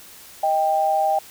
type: tone pair together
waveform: sine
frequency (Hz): 627.4 / 789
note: D#5 / G5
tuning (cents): +14 / +11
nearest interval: major third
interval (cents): 397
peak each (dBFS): -22 / -18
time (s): 0.43-1.19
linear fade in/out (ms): 5
effects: white hiss -44 dBFS RMS until 1.3 s